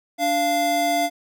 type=tone pair together; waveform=square; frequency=291.5 / 692 Hz; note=D4 / F5; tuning=-13 / -16 cents; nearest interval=octave + minor third; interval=1497 cents; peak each=-27 / -20 dBFS; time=0.18-1.1 s; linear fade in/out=50 ms; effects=none